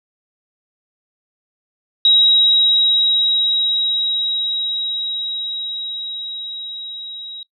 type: tone with level ramp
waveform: sine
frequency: 3829 Hz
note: A#7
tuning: 46 cents sharp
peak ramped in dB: -8 to -29 dBFS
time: 2.05-7.43 s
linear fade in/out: 2 ms
effects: noise-tail reverb RT60 0.1 s tail -20 dB re dry